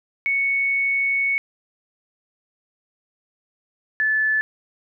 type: tone pair in turn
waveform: sine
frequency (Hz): 2217 / 1738.9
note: C#7 / A6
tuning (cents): 0 / -21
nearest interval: major third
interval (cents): 421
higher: first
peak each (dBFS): -18 / -17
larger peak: second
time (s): 0.26-1.38 / 4-4.41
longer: first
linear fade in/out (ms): 0
effects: none